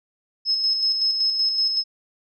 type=tone with tremolo; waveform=sine; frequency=5180 Hz; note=E8; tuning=31 cents flat; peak=-17 dBFS; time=0.45-1.84 s; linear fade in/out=50 ms; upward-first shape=square; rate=5.3 Hz; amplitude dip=40%; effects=none